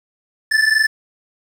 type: tone pair together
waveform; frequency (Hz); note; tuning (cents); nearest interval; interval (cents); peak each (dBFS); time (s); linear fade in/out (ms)
square; 1741.7 / 1765; A6 / A6; -18 / +5; unison; 23; -16; 0.51-0.87; 10
effects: low-pass 8000 Hz 12 dB/octave + 7-bit